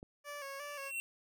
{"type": "click", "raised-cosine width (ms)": 2, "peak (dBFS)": -35, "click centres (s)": 0.029}
{"type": "tone with vibrato", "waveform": "15% pulse", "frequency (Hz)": 565, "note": "C#5", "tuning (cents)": 33, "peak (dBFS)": -36, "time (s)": [0.24, 0.92], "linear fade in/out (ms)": 50, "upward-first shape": "square", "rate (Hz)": 2.8, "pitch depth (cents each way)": 48}
{"type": "tone with exponential growth", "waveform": "square", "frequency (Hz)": 2721, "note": "F7", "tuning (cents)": -46, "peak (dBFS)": -35, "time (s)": [0.49, 1], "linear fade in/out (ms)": 0, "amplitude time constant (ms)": 110}
{"effects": []}